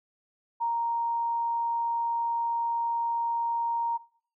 sine tone, 932.3 Hz, A#5, in tune, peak -25 dBFS, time 0.6-3.98 s, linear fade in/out 20 ms, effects noise-tail reverb RT60 0.6 s tail -21 dB re dry

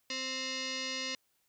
sine tone with frequency modulation, 1046.5 Hz, C6, in tune, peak -34 dBFS, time 0.1-1.15 s, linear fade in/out 2 ms, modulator 786 Hz, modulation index 6.1, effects white hiss -75 dBFS RMS until 1.48 s

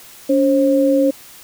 sine tone pair together, 283.4 / 535 Hz, C#4 / C5, +38 / +38 cents, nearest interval major seventh, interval 1100 cents, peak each -14 dBFS, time 0.29-1.11 s, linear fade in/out 10 ms, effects white hiss -41 dBFS RMS until 1.43 s

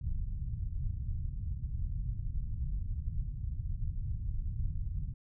pink low-pass noise, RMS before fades -35 dBFS, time 0.01-5.14 s, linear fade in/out 10 ms, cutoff 120 Hz, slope 24 dB/octave, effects none

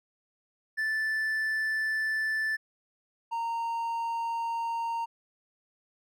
triangle tone pair in turn, 1757 / 923.8 Hz, A6 / A#5, -3 / -16 cents, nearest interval major seventh, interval 1113 cents, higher first, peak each -25 / -27 dBFS, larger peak first, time 0.77-2.57 / 3.31-5.06 s, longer first, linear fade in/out 20 ms, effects none

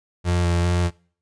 35% pulse tone with vibrato, 87.1 Hz, F2, 4 cents flat, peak -16 dBFS, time 0.24-0.91 s, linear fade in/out 50 ms, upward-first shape square, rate 2.5 Hz, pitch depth 15 cents each way, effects noise-tail reverb RT60 0.5 s tail -25 dB re dry + resampled to 22050 Hz

